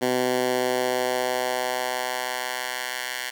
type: tone with high-pass filter sweep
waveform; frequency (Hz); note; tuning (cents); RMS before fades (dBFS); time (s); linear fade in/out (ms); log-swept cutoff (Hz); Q
10% pulse; 126.1; B2; +36; -26; 0.01-3.31; 20; 270 to 1700; 1.1
effects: none